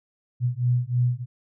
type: beating tone pair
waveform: sine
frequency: 121.5 / 124.7 Hz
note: B2 / B2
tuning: -28 / +17 cents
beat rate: 3.2 Hz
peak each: -23 dBFS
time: 0.4-1.26 s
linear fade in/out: 50 ms
effects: none